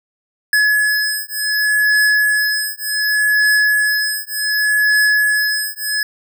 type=beating tone pair; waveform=square; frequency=1700 / 1700.67 Hz; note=G#6 / G#6; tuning=+40 / +41 cents; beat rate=0.67 Hz; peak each=-17 dBFS; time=0.53-6.03 s; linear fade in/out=2 ms; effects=none